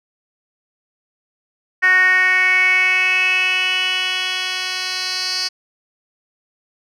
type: tone with band-pass filter sweep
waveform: 10% pulse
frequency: 370 Hz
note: F#4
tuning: in tune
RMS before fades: -17 dBFS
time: 1.82-5.49 s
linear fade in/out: 20 ms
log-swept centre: 1800 to 4500 Hz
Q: 6.6
effects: none